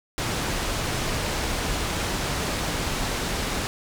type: low-pass noise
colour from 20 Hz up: pink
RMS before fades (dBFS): -27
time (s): 0.18-3.67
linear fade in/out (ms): 0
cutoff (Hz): 8300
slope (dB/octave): 12
effects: none